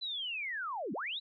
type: linear two-way sweep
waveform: sine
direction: down then up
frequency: 4052 to 174.61 to 4052 Hz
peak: -35 dBFS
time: 0.01-1.2 s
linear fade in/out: 20 ms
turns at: 0.93 s
effects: none